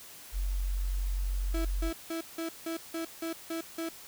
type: tone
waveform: sine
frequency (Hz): 46.15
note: F#1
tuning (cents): -4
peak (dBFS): -28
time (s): 0.32-1.92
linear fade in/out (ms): 50
type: tone bursts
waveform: 35% pulse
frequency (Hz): 328.6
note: E4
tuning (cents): -5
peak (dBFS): -31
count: 9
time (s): 1.54-3.89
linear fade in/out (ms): 5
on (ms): 110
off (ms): 170
effects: white hiss -49 dBFS RMS until 4.07 s